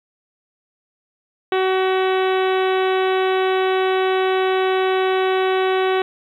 harmonic tone with a mistuned harmonic, 376.7 Hz, F#4, 31 cents sharp, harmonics 1 / 2 / 3 / 4 / 5 / 6 / 7 / 8 / 9 / 10, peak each -17 / -23 / -27 / -29 / -31 / -33 / -34 / -35 / -36 / -37 dBFS, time 1.52-6.02 s, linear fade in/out 2 ms, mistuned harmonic 10, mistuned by +27 cents, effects 9-bit

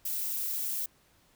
violet noise, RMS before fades -33 dBFS, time 0.05-0.86 s, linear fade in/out 5 ms, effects pink hiss -65 dBFS RMS until 1.35 s

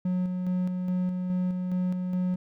triangle tone with tremolo, 182 Hz, F#3, 28 cents flat, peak -22 dBFS, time 0.05-2.36 s, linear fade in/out 5 ms, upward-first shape square, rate 2.4 Hz, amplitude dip 35%, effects none

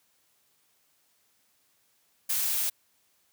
blue noise, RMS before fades -28 dBFS, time 2.29-2.7 s, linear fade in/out 10 ms, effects white hiss -69 dBFS RMS until 3.32 s + high-pass 60 Hz 12 dB/octave

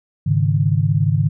sine chord, Ab suspended fourth, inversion none, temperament equal, 103.83 / 138.59 / 155.56 Hz, Ab2 / Db3 / Eb3, 0 / 0 / 0 cents, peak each -18 dBFS, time 0.26-1.29 s, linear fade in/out 10 ms, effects none

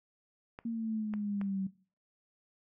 clicks, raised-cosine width 0.5 ms, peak -29 dBFS, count 3, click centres 0.589 / 1.138 / 1.414 s
sine exponential sweep, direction down, 232.2 to 189.6 Hz, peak -32 dBFS, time 0.65-1.67 s, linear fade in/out 5 ms
effects noise-tail reverb RT60 0.4 s tail -18 dB re dry

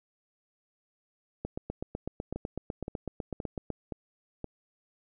two click trains, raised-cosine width 2 ms, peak -22 / -20 dBFS, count 5 / 19, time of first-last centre 2.36-4.443 / 1.45-3.703 s, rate 1.92 / 7.99 Hz, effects none

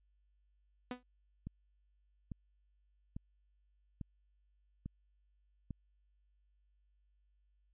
sawtooth tone with exponential decay, 248.7 Hz, B3, 12 cents sharp, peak -32 dBFS, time 0.91-1.03 s, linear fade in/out 2 ms, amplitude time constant 25 ms
click train, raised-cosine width 5 ms, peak -30 dBFS, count 6, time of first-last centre 1.47-5.707 s, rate 1.18 Hz
effects added 50 Hz sine -70 dBFS peak until 7.73 s + resampled to 8000 Hz

